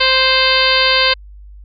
harmonic tone with a mistuned harmonic, 523.3 Hz, C5, in tune, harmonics 1 / 2 / 3 / 4 / 5 / 6 / 7 / 8 / 9, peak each -19 / -19 / -19 / -19 / -19 / -19 / -19 / -19 / -19 dBFS, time 0-1.14 s, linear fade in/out 10 ms, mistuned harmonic 6, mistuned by -37 cents, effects added 50 Hz sine -34 dBFS peak until 1.64 s

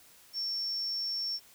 sine tone, 5450 Hz, F8, 43 cents flat, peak -31 dBFS, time 0.33-1.4 s, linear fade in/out 50 ms, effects white hiss -58 dBFS RMS until 1.54 s

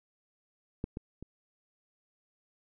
clicks, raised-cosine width 3 ms, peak -20 / -24 / -30 dBFS, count 3, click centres 0.841 / 0.971 / 1.226 s, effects none

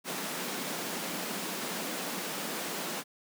pink high-pass noise, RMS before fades -36 dBFS, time 0.04-3.04 s, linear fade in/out 50 ms, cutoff 170 Hz, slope 48 dB/octave, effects none

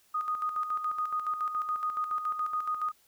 sine tone with tremolo, 1240 Hz, D#6, 6 cents flat, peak -27 dBFS, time 0.14-2.92 s, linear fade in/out 10 ms, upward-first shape square, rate 7.1 Hz, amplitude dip 55%, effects white hiss -65 dBFS RMS until 3.07 s

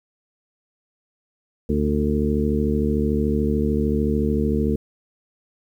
harmonic tone with a mistuned harmonic, 73.5 Hz, D2, 2 cents sharp, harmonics 1 / 2 / 3 / 4 / 5 / 6, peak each -24 / -27 / -22 / -28 / -28 / -26 dBFS, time 1.69-4.76 s, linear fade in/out 5 ms, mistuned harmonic 6, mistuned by +30 cents, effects 9-bit

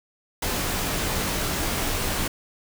pink noise with comb filter, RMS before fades -26 dBFS, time 0.42-2.28 s, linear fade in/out 5 ms, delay 19 ms, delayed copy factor -0.55, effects none

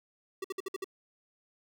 square tone bursts, 383.8 Hz, G4, 37 cents flat, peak -34 dBFS, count 6, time 0.42-0.844 s, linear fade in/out 5 ms, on 24 ms, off 56 ms, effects none

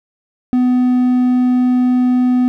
triangle tone, 250.2 Hz, B3, 23 cents sharp, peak -8 dBFS, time 0.53-2.48 s, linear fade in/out 0 ms, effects none

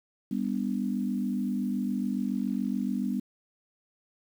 sine chord, G major, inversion none, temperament equal with one note detuned, 199.65 / 246.9 / 293.7 Hz, G3 / B3 / D4, +32 / 0 / 0 cents, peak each -30 / -30 / -36 dBFS, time 0.31-3.2 s, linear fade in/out 5 ms, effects 9-bit

